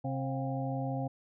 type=harmonic tone with a mistuned harmonic; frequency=133.2 Hz; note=C3; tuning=31 cents sharp; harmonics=1 / 2 / 4 / 5 / 6; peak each=-34 / -37 / -40 / -41 / -42 dBFS; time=0.04-1.08 s; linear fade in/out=10 ms; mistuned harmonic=5; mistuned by=+98 cents; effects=none